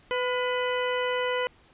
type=harmonic tone with a mistuned harmonic; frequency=499.5 Hz; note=B4; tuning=20 cents sharp; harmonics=1 / 2 / 3 / 4 / 5 / 6; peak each=-27 / -32 / -35 / -34 / -40 / -36 dBFS; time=0.11-1.47 s; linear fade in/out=0 ms; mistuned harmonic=3; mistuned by=-57 cents; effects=pink hiss -58 dBFS RMS until 1.73 s + resampled to 8000 Hz